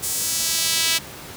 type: tone with high-pass filter sweep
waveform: sawtooth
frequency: 327.3 Hz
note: E4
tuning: 12 cents flat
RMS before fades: -22 dBFS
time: 0.02-0.99 s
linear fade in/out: 20 ms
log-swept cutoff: 8600 to 3000 Hz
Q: 1
effects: pink hiss -37 dBFS RMS until 1.36 s + high-pass 80 Hz 12 dB/octave